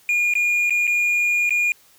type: tone with dropouts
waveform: triangle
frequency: 2428 Hz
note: D#7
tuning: 43 cents flat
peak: -15 dBFS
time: 0.09-1.72 s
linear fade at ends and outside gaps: 1 ms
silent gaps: 0.338-0.353 / 0.697-0.706 / 0.87-0.876 / 1.494-1.506 s
effects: white hiss -54 dBFS RMS until 1.98 s